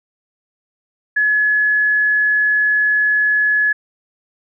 sine tone, 1700 Hz, G#6, 40 cents sharp, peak -12 dBFS, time 1.16-3.73 s, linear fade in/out 10 ms, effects none

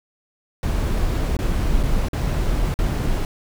brown noise with dropouts, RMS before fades -20 dBFS, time 0.63-3.25 s, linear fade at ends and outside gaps 1 ms, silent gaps 1.368-1.389 / 1.83-1.834 / 2.085-2.132 / 2.741-2.789 s, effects none

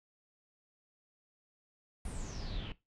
brown noise with low-pass filter sweep, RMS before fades -40 dBFS, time 2.05-2.72 s, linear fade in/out 2 ms, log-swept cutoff 10000 to 2800 Hz, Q 9.5, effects noise-tail reverb RT60 0.2 s tail -17 dB re dry

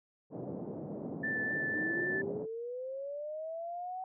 pink band-pass noise, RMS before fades -41 dBFS, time 0.3-2.47 s, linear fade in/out 50 ms, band 150 to 600 Hz, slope 24 dB/octave
sine tone with vibrato, 1760 Hz, A6, in tune, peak -32 dBFS, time 1.23-2.22 s, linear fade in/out 10 ms, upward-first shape triangle, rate 4 Hz, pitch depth 12 cents each way
sine linear sweep, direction up, 296.1 to 756 Hz, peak -37 dBFS, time 1.74-4.04 s, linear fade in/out 2 ms
effects none

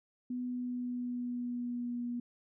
sine tone with pitch glide, 248.3 to 241.1 Hz, B3 to B3, +9 to -41 cents, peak -34 dBFS, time 0.3-2.2 s, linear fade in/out 5 ms, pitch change -50 cents, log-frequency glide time 0.43-2.02 s, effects none

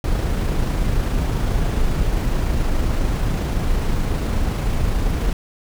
brown noise with amplitude modulation, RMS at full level -18 dBFS, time 0.04-5.33 s, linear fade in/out 2 ms, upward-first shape sine, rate 27.3 Hz, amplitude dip 25%, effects none

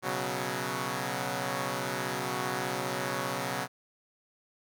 5% pulse chord, B suspended second, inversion none, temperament equal, 123.47 / 138.59 / 185 Hz, B2 / C#3 / F#3, 0 / 0 / 0 cents, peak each -24 dBFS, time 0.02-3.68 s, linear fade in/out 50 ms, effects none

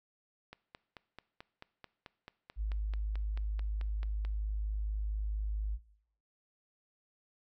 click train, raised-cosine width 0.3 ms, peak -31 dBFS, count 18, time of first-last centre 0.53-4.25 s, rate 4.57 Hz
sine tone, 52.2 Hz, G#1, 10 cents sharp, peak -31 dBFS, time 2.56-5.79 s, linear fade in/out 50 ms
effects noise-tail reverb RT60 0.7 s tail -20 dB re dry

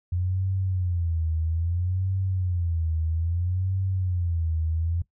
sine tone with vibrato, 87.31 Hz, F2, in tune, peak -23 dBFS, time 0.12-5.02 s, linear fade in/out 5 ms, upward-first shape sine, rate 0.61 Hz, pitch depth 150 cents each way, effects noise-tail reverb RT60 0.1 s tail -18 dB re dry

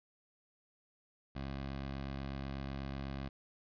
15% pulse tone, 68.1 Hz, C#2, 30 cents flat, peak -33 dBFS, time 1.35-3.29 s, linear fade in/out 10 ms, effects resampled to 11025 Hz

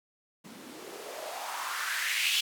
blue noise with band-pass filter sweep, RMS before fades -34 dBFS, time 0.44-2.41 s, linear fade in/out 10 ms, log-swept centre 200 to 3100 Hz, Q 3.7, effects none

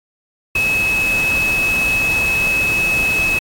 sine tone in noise, 2575 Hz, E7, 41 cents flat, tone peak -14 dBFS, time 0.55-3.39 s, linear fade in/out 5 ms, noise pink, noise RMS -26 dBFS, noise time 0.55-3.39 s, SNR +9 dB, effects AAC 64 kbps

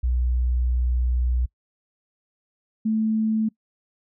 sine tone pair in turn, 61.5 / 219.2 Hz, B1 / A3, -7 / -6 cents, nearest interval octave + minor seventh, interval 2201 cents, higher second, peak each -19 / -19 dBFS, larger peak neither, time 0.03-1.46 / 2.85-3.49 s, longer first, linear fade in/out 10 ms, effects noise-tail reverb RT60 0.1 s tail -23 dB re dry

